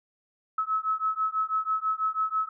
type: beating tone pair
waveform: sine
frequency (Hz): 1290 / 1296.1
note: E6 / E6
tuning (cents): -38 / -30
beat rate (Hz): 6.1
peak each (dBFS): -28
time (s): 0.58-2.49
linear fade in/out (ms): 5
effects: none